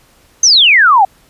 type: exponential sweep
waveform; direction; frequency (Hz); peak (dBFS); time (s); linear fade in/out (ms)
sine; down; 6450 to 740; -4; 0.43-1.05; 5
effects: pink hiss -49 dBFS RMS until 1.29 s + resampled to 32000 Hz